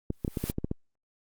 clicks, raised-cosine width 3 ms, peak -16 dBFS, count 9, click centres 0.104 / 0.248 / 0.279 / 0.372 / 0.44 / 0.499 / 0.584 / 0.645 / 0.714 s
white noise with exponential growth, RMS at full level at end -35 dBFS, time 0.12-0.51 s, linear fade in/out 5 ms, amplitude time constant 83 ms
effects Opus 32 kbps

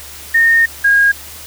sine tone pair in turn, 1835 / 1631 Hz, A#6 / G#6, -28 / -32 cents, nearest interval major second, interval 204 cents, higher first, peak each -7 dBFS, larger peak neither, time 0.34-0.66 / 0.84-1.12 s, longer first, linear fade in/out 10 ms, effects added 74 Hz sine -40 dBFS peak until 1.46 s + white hiss -33 dBFS RMS until 1.46 s

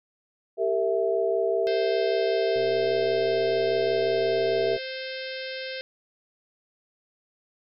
sine chord, E diminished, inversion first, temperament equal with one note detuned, 392 / 457.1 / 659.3 Hz, G4 / Bb4 / E5, 0 / -34 / 0 cents, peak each -26 dBFS, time 0.57-4.79 s, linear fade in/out 50 ms
harmonic tone, 523.3 Hz, C5, in tune, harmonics 1 / 3 / 4 / 5 / 6 / 7 / 8 / 9 / 10, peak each -35 / -40 / -41 / -42 / -43 / -43 / -44 / -45 / -45 dBFS, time 1.67-5.81 s, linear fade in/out 0 ms
click train, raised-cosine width 2 ms, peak -31 dBFS, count 270, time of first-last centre 2.56-4.765 s, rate 122 Hz
effects none

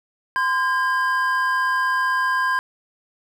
triangle tone pair together, 1030 / 1614.4 Hz, C6 / G#6, -28 / -49 cents, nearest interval minor sixth, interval 779 cents, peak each -19 dBFS, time 0.36-2.59 s, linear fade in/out 0 ms, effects none

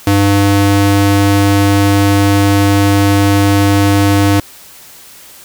square ring-modulated tone, 200 Hz, G3, 35 cents sharp, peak -5 dBFS, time 0.07-4.4 s, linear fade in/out 2 ms, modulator 102 Hz, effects white hiss -37 dBFS RMS until 5.44 s

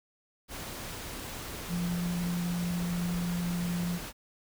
sine tone in noise, 174.61 Hz, F3, in tune, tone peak -29 dBFS, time 1.68-4 s, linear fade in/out 50 ms, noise pink, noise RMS -40 dBFS, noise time 0.48-4.13 s, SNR +8 dB, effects none

